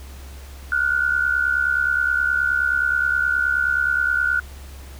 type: tone pair together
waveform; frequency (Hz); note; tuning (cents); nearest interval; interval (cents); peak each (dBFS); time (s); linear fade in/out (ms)
sine; 1423 / 1492.5; F6 / F#6; +32 / +15; minor second; 83; -20; 0.72-4.4; 2
effects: added 68 Hz sine -36 dBFS peak until 4.99 s + pink hiss -45 dBFS RMS until 4.99 s